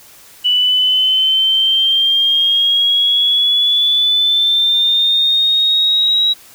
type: exponential sweep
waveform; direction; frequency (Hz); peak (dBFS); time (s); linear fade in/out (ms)
sine; up; 2960 to 3863; -10; 0.44-6.34; 20
effects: white hiss -42 dBFS RMS until 6.54 s